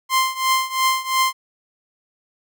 sawtooth tone with tremolo, 1046.5 Hz, C6, in tune, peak -10 dBFS, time 0.09-1.33 s, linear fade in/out 50 ms, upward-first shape triangle, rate 2.9 Hz, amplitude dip 90%, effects none

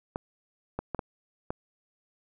clicks, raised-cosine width 1 ms, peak -17 dBFS, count 5, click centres 0.159 / 0.79 / 0.947 / 0.992 / 1.505 s, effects none

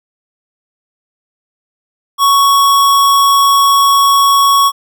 square tone, 1113 Hz, C#6, 7 cents sharp, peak -7 dBFS, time 2.18-4.72 s, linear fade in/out 50 ms, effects none

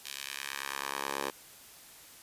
10% pulse tone with high-pass filter sweep, 69.2 Hz, C#2, 2 cents flat, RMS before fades -38 dBFS, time 0.04-1.31 s, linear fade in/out 20 ms, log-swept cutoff 3400 to 530 Hz, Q 1.1, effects white hiss -53 dBFS RMS until 2.22 s + resampled to 32000 Hz

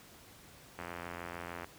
click train, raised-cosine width 0.5 ms, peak -26 dBFS, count 75, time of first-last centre 0.79-1.645 s, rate 86.6 Hz, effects pink hiss -56 dBFS RMS until 1.78 s + high-pass 60 Hz 12 dB/octave

